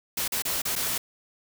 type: noise with dropouts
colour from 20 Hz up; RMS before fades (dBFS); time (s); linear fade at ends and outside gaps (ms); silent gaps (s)
white; -28; 0.17-0.98; 5; 0.279-0.32 / 0.422-0.451 / 0.619-0.652 / 0.755-0.761
effects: none